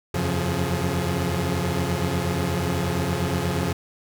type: tone cluster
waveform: sawtooth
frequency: 83.1 / 91.5 / 135.6 / 175.4 / 423.4 Hz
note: E2 / F#2 / C#3 / F3 / G#4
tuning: +15 / -19 / -38 / +8 / +33 cents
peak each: -27 / -25 / -24 / -23 / -28 dBFS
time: 0.14-3.73 s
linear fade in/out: 5 ms
effects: none